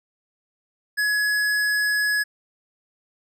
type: tone with hard clipping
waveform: triangle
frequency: 1687 Hz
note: G#6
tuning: 27 cents sharp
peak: -21 dBFS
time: 0.97-2.24 s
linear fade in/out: 20 ms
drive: 18 dB
effects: none